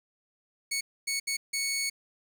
15% pulse tone bursts at uneven times, 2217 Hz, C#7, in tune, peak -22 dBFS, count 4, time 0.71-0.81 / 1.07-1.2 / 1.27-1.37 / 1.53-1.9 s, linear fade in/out 10 ms, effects 9-bit

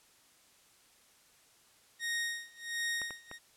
sawtooth tone with tremolo, 1864.7 Hz, A#6, in tune, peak -28 dBFS, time 1.99-3.39 s, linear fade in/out 50 ms, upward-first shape sine, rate 1.4 Hz, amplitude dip 95%
clicks, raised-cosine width 0.5 ms, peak -29 dBFS, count 3, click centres 3.017 / 3.107 / 3.314 s
effects white hiss -64 dBFS RMS until 3.56 s + low-pass 11000 Hz 12 dB/octave

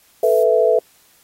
violet noise, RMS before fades -36 dBFS, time 0.23-0.43 s, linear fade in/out 0 ms
sine chord, A suspended second, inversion none, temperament equal, 440 / 493.9 / 659.3 Hz, A4 / B4 / E5, 0 / 0 / 0 cents, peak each -16 / -16 / -16 dBFS, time 0.23-0.79 s, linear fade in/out 5 ms
effects white hiss -54 dBFS RMS until 1.23 s + AAC 48 kbps

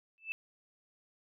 sine tone with exponential growth, 2637 Hz, E7, in tune, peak -30 dBFS, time 0.18-0.32 s, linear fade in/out 0 ms, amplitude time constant 30 ms, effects none

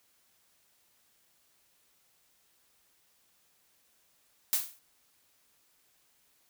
blue noise with exponential decay, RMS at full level -24 dBFS, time 4.53-4.79 s, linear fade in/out 0 ms, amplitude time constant 55 ms, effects white hiss -69 dBFS RMS until 6.49 s

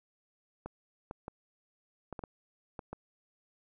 clicks, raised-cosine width 1 ms, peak -26 dBFS, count 8, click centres 0.66 / 1.111 / 1.281 / 2.127 / 2.192 / 2.238 / 2.792 / 2.93 s, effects none

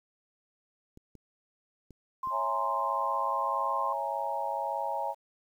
clicks, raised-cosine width 3 ms, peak -37 dBFS, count 4, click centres 0.974 / 1.153 / 1.907 / 2.273 s
sine tone with pitch glide, 1046.5 to 1055 Hz, C6 to C6, 0 to +14 cents, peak -30 dBFS, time 2.23-3.93 s, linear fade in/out 5 ms, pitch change +14 cents, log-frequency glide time 2.87-3.71 s
sine chord, A# half-diminished seventh, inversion first, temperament equal, 554.4 / 659.3 / 830.6 / 932.3 Hz, C#5 / E5 / G#5 / A#5, 0 / 0 / 0 / 0 cents, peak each -37 / -37 / -34 / -34 dBFS, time 2.3-5.15 s, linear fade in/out 50 ms
effects 10-bit

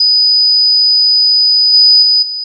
sine tone with level steps, 4978 Hz, D#8, in tune, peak -6 / -3 / -6 / -17 dBFS, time 0-2.44 s, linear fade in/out 5 ms, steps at 1.73 / 2.02 / 2.22 s, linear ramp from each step 10 ms, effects none

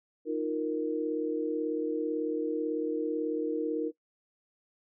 sine chord, Eb suspended second, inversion none, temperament equal, 311.1 / 349.2 / 466.2 Hz, Eb4 / F4 / Bb4, 0 / 0 / 0 cents, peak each -32 / -36 / -31 dBFS, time 0.25-3.92 s, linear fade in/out 50 ms, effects noise-tail reverb RT60 0.1 s tail -20 dB re dry

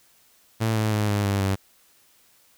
sawtooth tone with pitch steps, 111.6 / 108.55 / 105.58 / 102.69 / 99.88 / 97.15 Hz, A2 / A2 / G#2 / G#2 / G2 / G2, +25 / -23 / +29 / -19 / +33 / -15 cents, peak -17 dBFS, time 0.6-1.56 s, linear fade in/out 20 ms, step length 160 ms, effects white hiss -59 dBFS RMS until 2.57 s

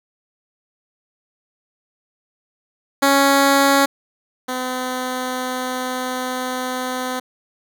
10% pulse tone pair in turn, 277.2 / 254.4 Hz, C#4 / C4, 0 / -48 cents, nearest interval minor second, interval 148 cents, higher first, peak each -4 / -14 dBFS, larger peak first, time 3.02-3.86 / 4.48-7.2 s, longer second, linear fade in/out 10 ms, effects none

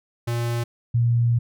square / sine tone pair in turn, 118.3 / 118.3 Hz, A#2 / A#2, +26 / +26 cents, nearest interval unison, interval 0 cents, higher neither, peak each -23 / -16 dBFS, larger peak second, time 0.27-0.64 / 0.94-1.39 s, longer second, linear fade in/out 10 ms, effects none

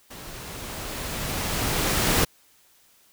pink noise with level ramp, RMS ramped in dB -41 to -20 dBFS, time 0.1-2.25 s, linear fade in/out 10 ms, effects white hiss -59 dBFS RMS until 3.12 s

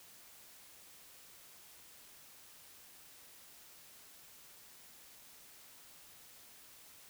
silence, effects white hiss -58 dBFS RMS until 7.09 s

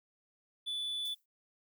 triangle tone, 3472 Hz, A7, 24 cents flat, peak -33 dBFS, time 0.66-1.15 s, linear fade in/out 20 ms
violet noise with exponential decay, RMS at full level -46 dBFS, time 1.05-1.26 s, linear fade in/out 5 ms, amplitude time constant 45 ms
effects none

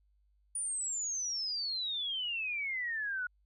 sine exponential sweep, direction down, 9610 to 1439 Hz, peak -33 dBFS, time 0.55-3.27 s, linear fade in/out 5 ms, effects added 50 Hz sine -67 dBFS peak until 3.45 s

